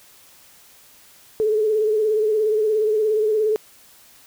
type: tone with vibrato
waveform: sine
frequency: 430.3 Hz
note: A4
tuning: 39 cents flat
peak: -16 dBFS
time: 1.4-3.56 s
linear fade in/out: 0 ms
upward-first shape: sine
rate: 17 Hz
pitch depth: 47 cents each way
effects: white hiss -50 dBFS RMS until 4.26 s